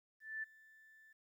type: tone with ADSR envelope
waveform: sine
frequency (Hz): 1760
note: A6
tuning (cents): 0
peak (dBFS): -38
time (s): 0.2-1.13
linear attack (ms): 230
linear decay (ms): 15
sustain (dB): -23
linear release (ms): 7
effects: 13-bit